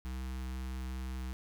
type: tone with notch filter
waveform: square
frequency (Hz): 64.1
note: C2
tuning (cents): -35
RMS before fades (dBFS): -39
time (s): 0.05-1.33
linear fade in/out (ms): 0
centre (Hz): 550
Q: 1.3
effects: none